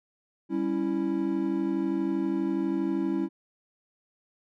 triangle chord, C# diminished, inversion second, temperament equal, 196 / 277.2 / 329.6 Hz, G3 / C#4 / E4, 0 / 0 / 0 cents, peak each -30 / -28 / -26 dBFS, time 0.49-3.29 s, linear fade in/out 50 ms, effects none

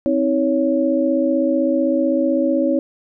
sine tone cluster, 262.5 / 318.3 / 558 Hz, C4 / D#4 / C#5, +6 / +39 / +11 cents, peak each -19 dBFS, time 0.06-2.79 s, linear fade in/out 0 ms, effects none

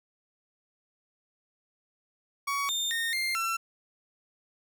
30% pulse tone with pitch steps, 1124 / 3621 / 1839 / 2107 / 1348 Hz, C#6 / A7 / A#6 / C7 / E6, +24 / +49 / -24 / +12 / +38 cents, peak -25 dBFS, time 2.47-3.57 s, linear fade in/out 10 ms, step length 220 ms, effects none

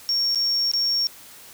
triangle tone with dropouts, 5520 Hz, F8, 21 cents flat, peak -17 dBFS, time 0.09-1.07 s, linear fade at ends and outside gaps 0 ms, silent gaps 0.348-0.357 / 0.715-0.736 s, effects tanh soft clip ceiling -15 dBFS + white hiss -45 dBFS RMS until 1.53 s

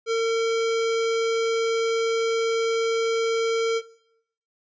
square tone, 454.7 Hz, A#4, 43 cents flat, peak -21 dBFS, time 0.06-3.82 s, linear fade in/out 50 ms, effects noise-tail reverb RT60 0.7 s tail -17 dB re dry + resampled to 16000 Hz

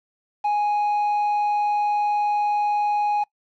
triangle tone with quantisation, 830.6 Hz, G#5, in tune, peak -17 dBFS, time 0.44-3.24 s, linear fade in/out 10 ms, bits 7, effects noise-tail reverb RT60 0.1 s tail -22 dB re dry + low-pass 4000 Hz 12 dB/octave

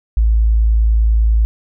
sine tone, 55 Hz, A1, in tune, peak -9 dBFS, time 0.17-1.45 s, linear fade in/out 0 ms, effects none

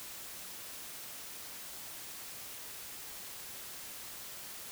silence, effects white hiss -46 dBFS RMS until 4.71 s

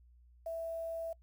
sine tone with quantisation, 659.3 Hz, E5, in tune, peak -36 dBFS, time 0.46-1.13 s, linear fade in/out 5 ms, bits 10, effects noise-tail reverb RT60 0.1 s tail -25 dB re dry + added 60 Hz sine -59 dBFS peak until 1.22 s

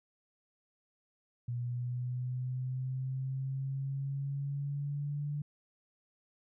sine linear sweep, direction up, 120.5 to 146.83 Hz, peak -33 dBFS, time 1.48-5.42 s, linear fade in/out 5 ms, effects none

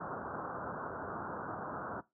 white low-pass noise, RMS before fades -41 dBFS, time 0-2.01 s, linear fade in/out 10 ms, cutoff 1500 Hz, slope 96 dB/octave, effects noise-tail reverb RT60 0.2 s tail -18 dB re dry + high-pass 100 Hz 12 dB/octave

